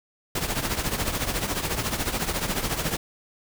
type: noise with tremolo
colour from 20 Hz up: pink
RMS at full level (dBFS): -24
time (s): 0.35-2.97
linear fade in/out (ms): 5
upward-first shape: triangle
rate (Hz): 14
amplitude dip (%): 75
effects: none